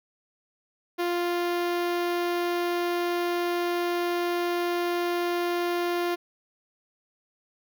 sawtooth tone with notch filter, 349.2 Hz, F4, in tune, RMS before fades -27 dBFS, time 0.98-6.16 s, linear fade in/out 20 ms, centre 8000 Hz, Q 0.77, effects none

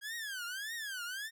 sawtooth tone with vibrato, 1619 Hz, G#6, 45 cents flat, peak -35 dBFS, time 0.01-1.31 s, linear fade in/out 50 ms, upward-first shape triangle, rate 1.7 Hz, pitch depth 280 cents each way, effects none

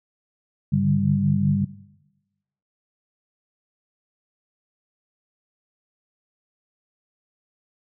sine tone cluster, 99.4 / 144.1 / 149.3 / 197.1 Hz, G2 / D3 / D3 / G3, +25 / -33 / +29 / +10 cents, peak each -26 / -21 / -25 / -21 dBFS, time 0.72-1.65 s, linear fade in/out 10 ms, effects noise-tail reverb RT60 1.0 s tail -18 dB re dry

